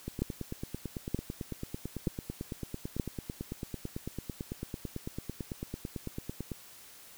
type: two click trains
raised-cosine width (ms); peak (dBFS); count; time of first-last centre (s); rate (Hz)
3; -23 / -16; 59 / 4; 0.08-6.517 / 0.22-2.998; 9.01 / 1.08
effects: white hiss -53 dBFS RMS until 7.17 s